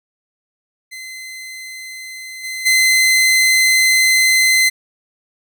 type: tone with level steps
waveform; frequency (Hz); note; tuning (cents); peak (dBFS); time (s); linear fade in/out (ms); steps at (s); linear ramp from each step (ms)
sawtooth; 2056; C7; -31; -26 / -20 / -7; 0.91-4.7; 20; 2.43 / 2.65; 20
effects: none